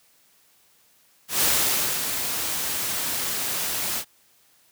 white noise with ADSR envelope, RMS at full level -20 dBFS, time 1.28-4.05 s, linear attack 140 ms, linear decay 590 ms, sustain -7 dB, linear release 73 ms, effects white hiss -60 dBFS RMS until 4.71 s + high-pass 60 Hz 12 dB/octave

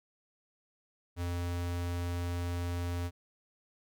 square tone, 87.31 Hz, F2, in tune, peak -33 dBFS, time 1.16-3.11 s, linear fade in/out 50 ms, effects none

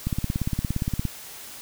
click train, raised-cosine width 5 ms, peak -12 dBFS, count 18, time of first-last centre 0.07-1.053 s, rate 17.3 Hz, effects white hiss -41 dBFS RMS until 1.61 s

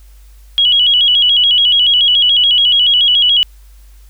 sine tone with vibrato, 3121 Hz, G7, 8 cents flat, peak -7 dBFS, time 0.58-3.43 s, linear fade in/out 0 ms, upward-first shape square, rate 7 Hz, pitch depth 93 cents each way, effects added 50 Hz sine -37 dBFS peak until 4.09 s + white hiss -52 dBFS RMS until 4.09 s

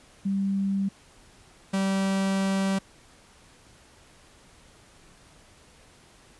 sine / 45% pulse tone pair in turn, 196 / 193.64 Hz, G3 / G3, 0 / -21 cents, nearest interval unison, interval 21 cents, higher first, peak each -23 dBFS, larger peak neither, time 0.25-0.89 / 1.73-2.79 s, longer second, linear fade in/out 10 ms, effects pink hiss -55 dBFS RMS until 6.39 s + resampled to 24000 Hz

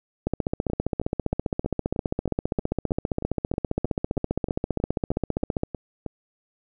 two click trains, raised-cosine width 2 ms, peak -10 / -17 dBFS, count 82 / 18, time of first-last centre 0.27-5.634 / 0.7-6.063 s, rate 15.1 / 3.17 Hz, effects none

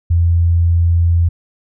sine tone, 85 Hz, F2, 46 cents flat, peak -9 dBFS, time 0.1-1.29 s, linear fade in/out 10 ms, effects none

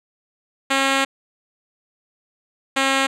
5% pulse tone pair in turn, 271.1 / 270 Hz, C#4 / C#4, -38 / -45 cents, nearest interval unison, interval 7 cents, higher first, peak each -5 dBFS, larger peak neither, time 0.7-1.05 / 2.76-3.07 s, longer first, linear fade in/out 10 ms, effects low-pass 8000 Hz 12 dB/octave

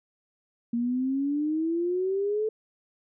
sine exponential sweep, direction up, 232.5 to 440 Hz, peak -24 dBFS, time 0.73-2.49 s, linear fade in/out 5 ms, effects none

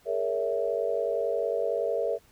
sine chord, A# half-diminished seventh, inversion third, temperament equal with one note detuned, 415.3 / 466.2 / 563.4 / 659.3 Hz, G#4 / A#4 / C#5 / E5, 0 / 0 / +28 / 0 cents, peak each -33 / -29 / -31 / -31 dBFS, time 0.05-2.19 s, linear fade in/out 50 ms, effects pink hiss -61 dBFS RMS until 2.31 s

